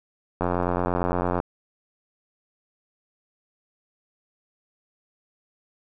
click train, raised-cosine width 1 ms, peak -10 dBFS, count 89, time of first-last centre 0.41-1.401 s, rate 88.8 Hz, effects none

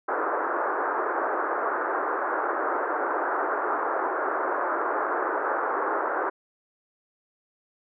white band-pass noise, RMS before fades -27 dBFS, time 0.08-6.3 s, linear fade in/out 10 ms, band 320 to 1500 Hz, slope 48 dB/octave, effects none

